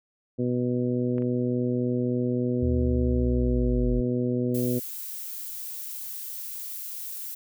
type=harmonic tone; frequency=123.5 Hz; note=B2; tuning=in tune; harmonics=1 / 2 / 3 / 4 / 5; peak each=-29 / -26 / -30 / -32 / -42 dBFS; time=0.38-4.8 s; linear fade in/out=20 ms
type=clicks; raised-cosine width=0.5 ms; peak=-29 / -34 dBFS; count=2; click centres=1.182 / 1.222 s
type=linear sweep; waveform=sine; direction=down; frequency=82 to 46.25 Hz; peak=-24 dBFS; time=2.62-4.01 s; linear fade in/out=10 ms
type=noise; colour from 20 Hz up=violet; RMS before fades=-36 dBFS; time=4.54-7.35 s; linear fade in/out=10 ms
effects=none